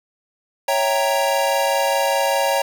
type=chord; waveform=square; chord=C# diminished seventh; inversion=none; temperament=equal; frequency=554.4 / 659.3 / 784 / 932.3 Hz; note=C#5 / E5 / G5 / Bb5; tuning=0 / 0 / 0 / 0 cents; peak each=-21 / -26 / -24 / -23 dBFS; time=0.68-2.62 s; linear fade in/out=5 ms; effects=none